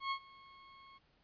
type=tone with ADSR envelope; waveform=sawtooth; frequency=1091 Hz; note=C#6; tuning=28 cents flat; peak=-29 dBFS; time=0-0.99 s; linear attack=110 ms; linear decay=78 ms; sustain=-23 dB; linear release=22 ms; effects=pink hiss -72 dBFS RMS until 1.23 s + resampled to 11025 Hz